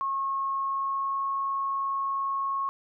sine tone with pitch glide, 1088 to 1094.3 Hz, C#6 to C#6, -33 to -23 cents, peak -26 dBFS, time 0.01-2.69 s, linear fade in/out 0 ms, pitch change +10 cents, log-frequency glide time 0.56-1.25 s, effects none

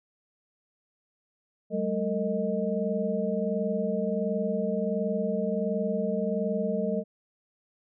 sine tone cluster, 190.7 / 212.1 / 453.8 / 623 Hz, G3 / G#3 / A#4 / D#5, -47 / +37 / -47 / +2 cents, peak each -31 dBFS, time 1.7-7.04 s, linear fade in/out 50 ms, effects none

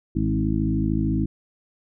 harmonic tone with a mistuned harmonic, 53.4 Hz, G#1, 49 cents sharp, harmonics 1 / 2 / 3 / 4 / 5 / 6, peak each -27 / -27 / -27 / -27 / -27 / -27 dBFS, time 0.15-1.26 s, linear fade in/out 10 ms, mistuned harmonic 4, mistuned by -21 cents, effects none

